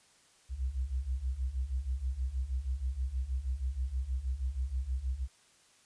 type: beating tone pair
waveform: sine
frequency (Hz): 60.9 / 67.2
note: B1 / C2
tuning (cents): -24 / +47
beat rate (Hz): 6.3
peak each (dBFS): -36 / -33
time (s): 0.49-5.28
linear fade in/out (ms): 50
effects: white hiss -64 dBFS RMS until 5.85 s + resampled to 22050 Hz